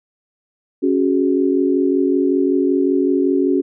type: chord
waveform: sine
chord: C# suspended fourth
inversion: none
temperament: equal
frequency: 277.2 / 370 / 415.3 Hz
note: C#4 / F#4 / G#4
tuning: 0 / 0 / 0 cents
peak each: -16 / -17 / -22 dBFS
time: 0.82-3.62 s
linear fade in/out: 20 ms
effects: none